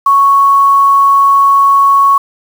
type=tone with quantisation; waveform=sine; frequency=1108.7 Hz; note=C#6; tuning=in tune; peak=-4 dBFS; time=0.06-2.18 s; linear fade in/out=5 ms; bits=5; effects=none